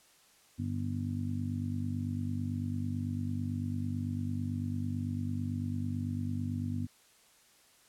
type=harmonic tone; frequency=49 Hz; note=G1; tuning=in tune; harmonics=2 / 3 / 4 / 5 / 6; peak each=-35 / -40 / -46 / -36 / -48 dBFS; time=0.58-6.87 s; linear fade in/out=20 ms; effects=white hiss -63 dBFS RMS until 7.88 s + low-pass 11000 Hz 12 dB/octave